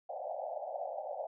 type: band-pass noise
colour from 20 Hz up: pink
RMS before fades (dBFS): -40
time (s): 0.09-1.27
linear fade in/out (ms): 5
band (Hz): 540 to 810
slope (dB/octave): 96
effects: none